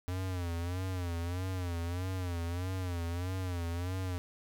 square tone with vibrato, 89 Hz, F2, 33 cents sharp, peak -34 dBFS, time 0.08-4.18 s, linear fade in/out 0 ms, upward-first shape sine, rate 1.6 Hz, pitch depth 95 cents each way, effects none

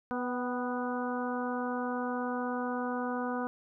harmonic tone with a mistuned harmonic, 246.9 Hz, B3, in tune, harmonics 1 / 2 / 3 / 4 / 5 / 6, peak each -34 / -37 / -39 / -40 / -41 / -42 dBFS, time 0.11-3.47 s, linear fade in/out 0 ms, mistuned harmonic 3, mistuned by +28 cents, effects none

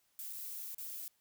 violet noise with dropouts, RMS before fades -44 dBFS, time 0.19-1.08 s, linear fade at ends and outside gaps 0 ms, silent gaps 0.327-0.332 / 0.746-0.783 s, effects white hiss -75 dBFS RMS until 1.2 s

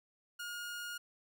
sawtooth tone, 1429 Hz, F6, 39 cents sharp, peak -37 dBFS, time 0.39-0.98 s, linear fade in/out 10 ms, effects none

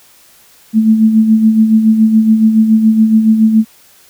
sine tone with tremolo, 220 Hz, A3, in tune, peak -3 dBFS, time 0.73-3.65 s, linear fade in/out 50 ms, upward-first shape sine, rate 7.1 Hz, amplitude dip 55%, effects white hiss -45 dBFS RMS until 4.09 s

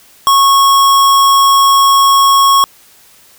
square tone, 1100 Hz, C#6, 14 cents flat, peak -6 dBFS, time 0.27-2.64 s, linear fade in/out 0 ms, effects white hiss -44 dBFS RMS until 3.38 s

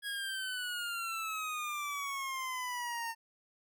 25% pulse exponential sweep, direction down, 1661.2 to 908 Hz, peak -32 dBFS, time 0.02-3.15 s, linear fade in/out 50 ms, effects none

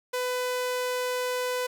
sawtooth tone, 500 Hz, B4, 21 cents sharp, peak -23 dBFS, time 0.13-1.67 s, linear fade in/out 10 ms, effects none

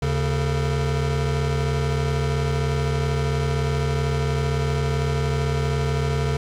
square tone cluster, 75.6 / 138.6 / 451.6 Hz, D#2 / C#3 / A4, -49 / 0 / +45 cents, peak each -26 / -23 / -30 dBFS, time 0.02-6.37 s, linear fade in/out 5 ms, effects low-pass 7000 Hz 12 dB/octave + 9-bit

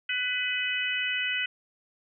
harmonic tone with a mistuned harmonic, 498 Hz, B4, 14 cents sharp, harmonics 3 / 4 / 5 / 6, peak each -33 / -32 / -31 / -32 dBFS, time 0.09-1.46 s, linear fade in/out 5 ms, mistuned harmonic 5, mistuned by +31 cents, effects none

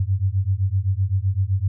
sine beating tone pair, 92.5 / 100.3 Hz, F#2 / G2, 0 / +40 cents, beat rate 7.8 Hz, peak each -21 dBFS, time 0-1.68 s, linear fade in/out 5 ms, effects none

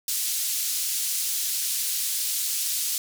white band-pass noise, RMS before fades -27 dBFS, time 0.08-2.98 s, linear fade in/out 2 ms, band 4100 to 14000 Hz, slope 12 dB/octave, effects none

